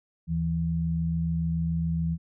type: tone pair together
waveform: sine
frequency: 77.78 / 164.81 Hz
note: D#2 / E3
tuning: 0 / 0 cents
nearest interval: octave + minor second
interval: 1300 cents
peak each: -31 / -25 dBFS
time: 0.27-2.18 s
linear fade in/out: 50 ms
effects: none